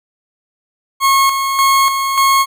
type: tone with tremolo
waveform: 40% pulse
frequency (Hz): 1089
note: C#6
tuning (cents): -31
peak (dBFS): -8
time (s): 1-2.46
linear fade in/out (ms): 50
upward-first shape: square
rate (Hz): 1.7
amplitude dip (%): 50
effects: none